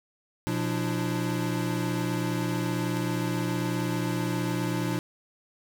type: tone cluster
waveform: square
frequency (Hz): 121.8 / 177 / 297.4 / 336.2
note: B2 / F3 / D4 / E4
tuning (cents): -24 / +23 / +22 / +34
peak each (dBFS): -32 / -32 / -33 / -35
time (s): 0.47-4.99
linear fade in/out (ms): 0
effects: none